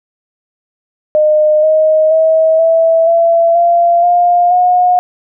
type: tone with pitch steps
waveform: sine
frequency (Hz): 611 / 625.6 / 640.6 / 656 / 671.7 / 687.8 / 704.3 / 721.2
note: D#5 / D#5 / E5 / E5 / E5 / F5 / F5 / F#5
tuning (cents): -32 / +9 / -50 / -9 / +32 / -27 / +14 / -45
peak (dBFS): -6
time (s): 1.15-4.99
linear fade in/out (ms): 0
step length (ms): 480
effects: none